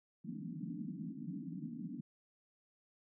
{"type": "band-pass noise", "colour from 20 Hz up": "pink", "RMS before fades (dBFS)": -44, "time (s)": [0.24, 2.01], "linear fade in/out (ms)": 10, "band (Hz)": [150, 300], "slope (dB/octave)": 96, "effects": []}